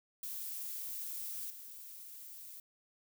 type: noise with level steps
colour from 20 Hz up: violet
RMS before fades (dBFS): -42 / -50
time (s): 0.23-2.6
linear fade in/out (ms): 2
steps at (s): 1.5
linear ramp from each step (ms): 2
effects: none